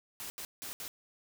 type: noise bursts at uneven times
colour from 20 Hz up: white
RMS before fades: -42 dBFS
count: 4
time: 0.2-0.3 / 0.38-0.45 / 0.62-0.73 / 0.8-0.88 s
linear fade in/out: 0 ms
effects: none